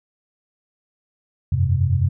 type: chord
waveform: sine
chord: F suspended second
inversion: none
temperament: equal with one note detuned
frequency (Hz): 87.31 / 96.87 / 130.81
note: F2 / G2 / C3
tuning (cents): 0 / -20 / 0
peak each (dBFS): -20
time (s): 1.52-2.09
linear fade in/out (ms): 5
effects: none